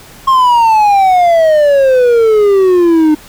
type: exponential sweep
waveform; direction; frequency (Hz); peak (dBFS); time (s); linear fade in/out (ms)
triangle; down; 1078 to 301.4; -3; 0.27-3.15; 10
effects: pink hiss -36 dBFS RMS until 3.28 s